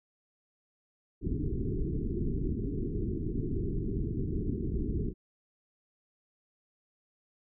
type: low-pass noise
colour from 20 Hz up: pink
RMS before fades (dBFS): -32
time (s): 1.21-5.14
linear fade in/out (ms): 50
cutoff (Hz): 420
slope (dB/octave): 96
effects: none